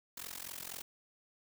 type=noise with amplitude modulation; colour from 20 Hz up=white; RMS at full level=-41 dBFS; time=0.17-0.82 s; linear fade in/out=5 ms; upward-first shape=sine; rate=44.1 Hz; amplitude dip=95%; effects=none